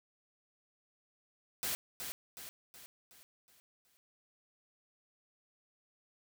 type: noise with echo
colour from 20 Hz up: white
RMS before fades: -36 dBFS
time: 1.63-1.75 s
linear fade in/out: 0 ms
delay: 370 ms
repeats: 6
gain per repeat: -6 dB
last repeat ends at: 3.97 s
effects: none